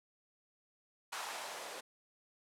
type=noise with band-pass filter sweep; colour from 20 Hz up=blue; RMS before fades=-44 dBFS; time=1.12-1.81 s; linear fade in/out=10 ms; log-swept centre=980 to 520 Hz; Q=1.6; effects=low-pass 12000 Hz 12 dB/octave

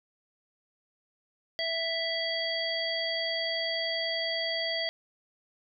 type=harmonic tone; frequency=659.3 Hz; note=E5; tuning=in tune; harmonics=1 / 3 / 5 / 7; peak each=-34 / -34 / -34 / -34 dBFS; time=1.59-4.89 s; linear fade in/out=0 ms; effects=none

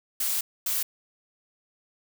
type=noise bursts at uneven times; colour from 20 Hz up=blue; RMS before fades=-27 dBFS; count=2; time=0.2-0.41 / 0.66-0.83 s; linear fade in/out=5 ms; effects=none

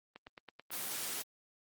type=click train; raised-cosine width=0.3 ms; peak=-32 dBFS; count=8; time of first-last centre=0.16-0.923 s; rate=9.17 Hz
type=noise; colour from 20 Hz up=white; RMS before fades=-39 dBFS; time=0.71-1.23 s; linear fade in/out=20 ms
effects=high-pass 150 Hz 12 dB/octave + Opus 24 kbps

